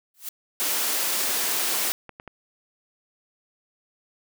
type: noise with exponential growth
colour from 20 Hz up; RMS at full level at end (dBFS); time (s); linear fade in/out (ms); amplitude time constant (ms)
blue; -28; 0.14-0.29; 5; 32
type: high-pass noise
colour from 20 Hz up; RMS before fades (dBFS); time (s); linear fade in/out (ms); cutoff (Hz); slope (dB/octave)
white; -25; 0.6-1.92; 0; 240; 24
type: clicks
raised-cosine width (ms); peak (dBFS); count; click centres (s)
0.5; -25; 5; 1.295 / 1.439 / 2.093 / 2.199 / 2.277
effects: none